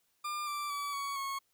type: tone with pitch steps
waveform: 40% pulse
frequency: 1200 / 1173.3 / 1147.1 / 1121.6 / 1096.6 Hz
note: D6 / D6 / D6 / C#6 / C#6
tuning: +37 / -2 / -41 / +20 / -19 cents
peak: -34 dBFS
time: 0.24-1.39 s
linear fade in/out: 10 ms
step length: 230 ms
effects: white hiss -75 dBFS RMS until 1.53 s